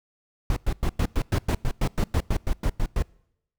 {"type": "noise bursts", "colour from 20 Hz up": "brown", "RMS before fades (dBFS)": -22, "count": 16, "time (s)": [0.5, 3.024], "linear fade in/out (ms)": 2, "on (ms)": 64, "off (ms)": 100, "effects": ["noise-tail reverb RT60 0.8 s tail -25 dB re dry"]}